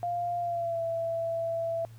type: tone with pitch glide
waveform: sine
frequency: 698.5 to 665 Hz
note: F5 to E5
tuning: 0 to +15 cents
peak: -28 dBFS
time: 0.03-1.85 s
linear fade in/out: 0 ms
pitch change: -85 cents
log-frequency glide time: 0.39-0.82 s
effects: added 113 Hz sine -46 dBFS peak until 1.98 s + pink hiss -61 dBFS RMS until 1.98 s